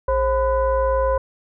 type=tone with frequency modulation; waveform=sine; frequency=532 Hz; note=C5; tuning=29 cents sharp; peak=-16 dBFS; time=0.08-1.18 s; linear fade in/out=5 ms; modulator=474 Hz; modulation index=0.99; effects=none